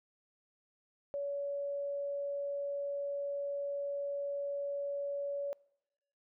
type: tone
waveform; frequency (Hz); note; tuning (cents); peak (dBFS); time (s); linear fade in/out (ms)
sine; 566; C#5; +36; -34; 1.14-5.53; 0
effects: noise-tail reverb RT60 0.9 s tail -26 dB re dry